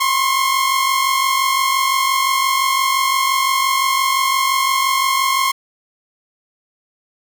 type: tone pair together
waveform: sawtooth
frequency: 1036 / 1081.8 Hz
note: C6 / C#6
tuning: -17 / -43 cents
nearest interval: minor second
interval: 74 cents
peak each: -16 / -12 dBFS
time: 0-5.52 s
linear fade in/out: 10 ms
effects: none